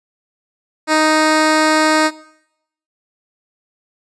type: tone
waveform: 10% pulse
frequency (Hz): 311.1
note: D#4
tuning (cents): 0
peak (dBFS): -3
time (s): 0.87-2.11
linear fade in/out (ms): 50
effects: noise-tail reverb RT60 0.8 s tail -20 dB re dry + resampled to 22050 Hz